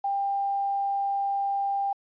sine tone with quantisation, 795 Hz, G5, 24 cents sharp, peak -24 dBFS, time 0.04-1.93 s, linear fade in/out 5 ms, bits 9, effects resampled to 11025 Hz

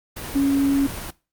sine tone in noise, 277.2 Hz, C#4, in tune, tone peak -16 dBFS, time 0.35-0.87 s, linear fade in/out 10 ms, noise pink, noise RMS -32 dBFS, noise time 0.16-1.11 s, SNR +13 dB, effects noise-tail reverb RT60 0.3 s tail -20 dB re dry + Opus 32 kbps

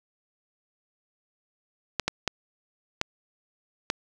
clicks, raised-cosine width 0.2 ms, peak -7 dBFS, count 5, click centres 1.997 / 2.08 / 2.277 / 3.014 / 3.901 s, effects none

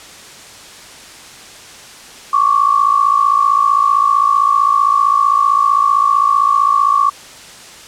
sine tone pair together, 1102 / 1157.5 Hz, C#6 / D6, -11 / -25 cents, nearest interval minor second, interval 86 cents, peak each -12 dBFS, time 2.33-7.1 s, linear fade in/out 5 ms, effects white hiss -36 dBFS RMS until 7.87 s + low-pass 8000 Hz 12 dB/octave

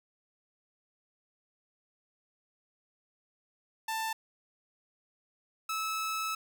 sawtooth tone pair in turn, 888 / 1301.9 Hz, A5 / E6, +16 / -22 cents, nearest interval perfect fifth, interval 662 cents, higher second, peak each -28 dBFS, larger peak neither, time 3.88-4.13 / 5.69-6.35 s, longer second, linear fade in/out 5 ms, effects none

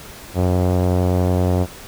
sawtooth tone with low-pass filter, 90.7 Hz, F#2, 34 cents flat, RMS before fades -17 dBFS, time 0.34-1.67 s, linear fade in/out 50 ms, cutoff 650 Hz, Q 1.7, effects pink hiss -38 dBFS RMS until 1.87 s

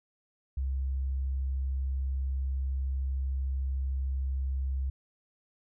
sine tone, 66.6 Hz, C2, 31 cents sharp, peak -28 dBFS, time 0.57-4.9 s, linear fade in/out 5 ms, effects none

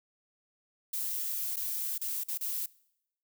violet noise with dropouts, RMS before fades -34 dBFS, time 0.93-2.66 s, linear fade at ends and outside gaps 5 ms, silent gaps 1.561-1.567 / 1.98-2.013 / 2.236-2.284 / 2.376-2.409 s, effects noise-tail reverb RT60 0.8 s tail -23 dB re dry

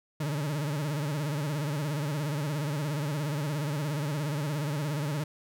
40% pulse tone with vibrato, 147.5 Hz, D3, 8 cents sharp, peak -28 dBFS, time 0.2-5.24 s, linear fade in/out 5 ms, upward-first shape sine, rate 17 Hz, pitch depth 120 cents each way, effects none

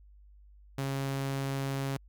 sawtooth tone, 136.6 Hz, C#3, 25 cents flat, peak -27 dBFS, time 0.78-1.97 s, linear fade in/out 5 ms, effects added 50 Hz sine -53 dBFS peak until 2.08 s

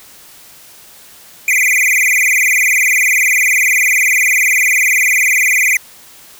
square tone with vibrato, 2217 Hz, C#7, in tune, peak -10 dBFS, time 1.48-5.77 s, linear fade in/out 2 ms, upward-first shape sine, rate 20 Hz, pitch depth 200 cents each way, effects white hiss -40 dBFS RMS until 6.39 s

